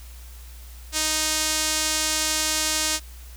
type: tone with band-pass filter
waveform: sawtooth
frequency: 311.1 Hz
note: D#4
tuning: in tune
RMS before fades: -24 dBFS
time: 0.92-3 s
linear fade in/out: 50 ms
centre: 6900 Hz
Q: 1.1
effects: added 60 Hz sine -39 dBFS peak until 3.36 s + white hiss -49 dBFS RMS until 3.36 s